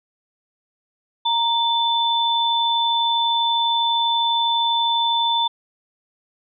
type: tone pair together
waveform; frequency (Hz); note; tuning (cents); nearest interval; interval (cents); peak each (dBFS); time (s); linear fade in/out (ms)
sine; 932.3 / 3520; A#5 / A7; 0 / 0; octave + major seventh; 2300; -19 / -20; 1.25-5.48; 10
effects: none